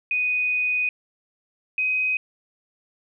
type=tone pair in turn; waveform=sine; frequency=2489 / 2516 Hz; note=D#7 / D#7; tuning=0 / +19 cents; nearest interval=unison; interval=19 cents; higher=second; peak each=-20 dBFS; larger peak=neither; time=0.11-0.89 / 1.78-2.17 s; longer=first; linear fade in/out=2 ms; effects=none